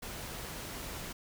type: noise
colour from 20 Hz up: pink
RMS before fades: -42 dBFS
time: 0.02-1.13 s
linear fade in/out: 10 ms
effects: none